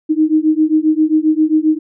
sine beating tone pair, 307.9 / 315.4 Hz, D#4 / D#4, -18 / +24 cents, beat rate 7.5 Hz, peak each -13 dBFS, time 0.09-1.79 s, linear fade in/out 20 ms, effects none

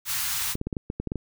white band-stop noise, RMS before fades -28 dBFS, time 0.05-0.56 s, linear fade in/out 50 ms, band 150 to 910 Hz, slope 24 dB/octave
clicks, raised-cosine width 3 ms, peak -16 dBFS, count 10, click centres 0.554 / 0.614 / 0.67 / 0.728 / 0.768 / 0.901 / 1 / 1.073 / 1.119 / 1.157 s
effects none

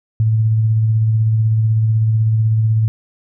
sine tone with tremolo, 110.5 Hz, A2, 8 cents sharp, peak -10 dBFS, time 0.2-2.88 s, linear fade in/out 0 ms, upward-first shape sine, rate 16 Hz, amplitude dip 25%, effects none

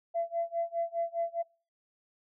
sine tone with tremolo, 676 Hz, E5, 43 cents sharp, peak -26 dBFS, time 0.14-1.43 s, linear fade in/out 20 ms, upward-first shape sine, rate 4.9 Hz, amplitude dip 95%, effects noise-tail reverb RT60 0.4 s tail -26 dB re dry + tanh soft clip ceiling -22 dBFS

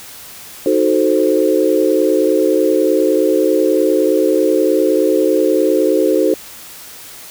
sine chord, D# diminished seventh, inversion none, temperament equal, 311.1 / 370 / 440 / 523.3 Hz, D#4 / F#4 / A4 / C5, 0 / 0 / 0 / 0 cents, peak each -16 dBFS, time 0.66-6.34 s, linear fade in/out 2 ms, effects white hiss -35 dBFS RMS until 7.3 s

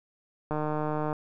click train, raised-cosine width 1 ms, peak -17 dBFS, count 95, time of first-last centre 0.51-1.128 s, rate 152 Hz, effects none

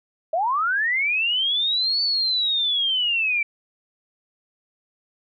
sine linear two-way sweep, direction up then down, 615 to 4521 to 2309 Hz, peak -19 dBFS, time 0.33-3.43 s, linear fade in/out 5 ms, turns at 2.02 s, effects none

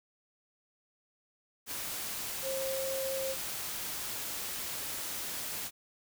sine tone in noise, 534 Hz, C5, 35 cents sharp, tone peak -33 dBFS, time 2.42-3.36 s, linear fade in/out 50 ms, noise white, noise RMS -38 dBFS, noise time 1.66-5.71 s, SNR +2 dB, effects none

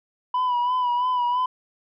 sine tone with vibrato, 987.8 Hz, B5, in tune, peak -17 dBFS, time 0.34-1.46 s, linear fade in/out 5 ms, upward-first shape sine, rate 3 Hz, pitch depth 43 cents each way, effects tanh soft clip ceiling -19 dBFS

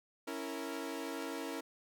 sawtooth chord, A# diminished, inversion first, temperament equal with one note detuned, 277.2 / 329.6 / 462.7 Hz, C#4 / E4 / A#4, 0 / 0 / -13 cents, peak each -39 / -39 / -40 dBFS, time 0.27-1.61 s, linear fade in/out 10 ms, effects none

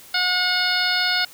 harmonic tone, 725 Hz, F#5, 35 cents flat, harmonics 1 / 2 / 3 / 4 / 5 / 6 / 7, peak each -29 / -23 / -27 / -29 / -27 / -24 / -27 dBFS, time 0.14-1.25 s, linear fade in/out 5 ms, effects white hiss -45 dBFS RMS until 1.33 s

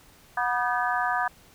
harmonic tone with a mistuned harmonic, 243.7 Hz, B3, 23 cents flat, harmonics 3 / 4 / 5 / 6 / 7, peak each -28 / -29 / -30 / -31 / -31 dBFS, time 0.37-1.28 s, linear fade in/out 5 ms, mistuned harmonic 6, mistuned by +84 cents, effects pink hiss -55 dBFS RMS until 1.54 s

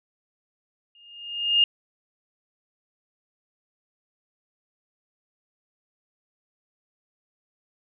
sine tone with exponential growth, 2831 Hz, F7, 23 cents sharp, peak -13 dBFS, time 0.95-1.64 s, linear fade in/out 2 ms, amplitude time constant 150 ms, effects none

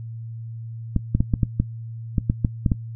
clicks, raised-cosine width 5 ms, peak -6 dBFS, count 11, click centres 0.963 / 1.15 / 1.205 / 1.338 / 1.432 / 1.6 / 2.182 / 2.299 / 2.448 / 2.662 / 2.718 s, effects noise-tail reverb RT60 0.1 s tail -18 dB re dry + added 114 Hz sine -31 dBFS peak until 2.95 s

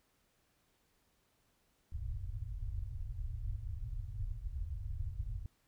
pink low-pass noise, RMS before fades -40 dBFS, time 1.92-5.46 s, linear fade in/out 2 ms, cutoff 120 Hz, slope 96 dB/octave, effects pink hiss -75 dBFS RMS until 5.67 s

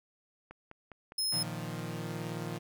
click train, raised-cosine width 0.5 ms, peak -32 dBFS, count 5, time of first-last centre 0.51-1.325 s, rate 4.91 Hz
sawtooth tone, 5160 Hz, E8, 38 cents flat, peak -27 dBFS, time 1.18-1.43 s, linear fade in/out 5 ms
sawtooth chord, Bb suspended fourth, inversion none, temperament equal, 116.54 / 155.56 / 174.61 Hz, Bb2 / Eb3 / F3, 0 / 0 / 0 cents, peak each -37 / -36 / -37 dBFS, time 1.32-2.59 s, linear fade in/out 20 ms
effects none

